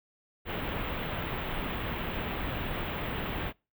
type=band-stop noise; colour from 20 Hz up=pink; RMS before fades=-34 dBFS; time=0.45-3.53 s; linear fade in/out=50 ms; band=3400 to 16000 Hz; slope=48 dB/octave; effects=noise-tail reverb RT60 0.3 s tail -26 dB re dry